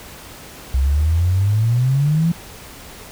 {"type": "exponential sweep", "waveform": "sine", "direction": "up", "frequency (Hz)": [63.9, 171.7], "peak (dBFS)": -13, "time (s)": [0.74, 2.32], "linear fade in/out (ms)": 5, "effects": ["pink hiss -38 dBFS RMS until 3.11 s"]}